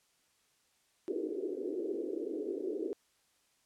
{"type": "band-pass noise", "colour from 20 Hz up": "white", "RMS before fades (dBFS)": -37, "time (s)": [1.08, 2.93], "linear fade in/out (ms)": 0, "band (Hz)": [310, 430], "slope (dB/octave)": 48, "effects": ["white hiss -72 dBFS RMS until 3.65 s", "low-pass 10000 Hz 12 dB/octave"]}